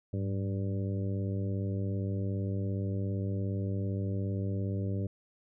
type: harmonic tone with a mistuned harmonic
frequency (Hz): 97.4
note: G2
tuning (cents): -11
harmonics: 1 / 2 / 3 / 4 / 5 / 6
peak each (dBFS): -31 / -37 / -41 / -43 / -45 / -47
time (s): 0.13-5.07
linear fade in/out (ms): 5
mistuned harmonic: 1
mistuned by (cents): +73
effects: none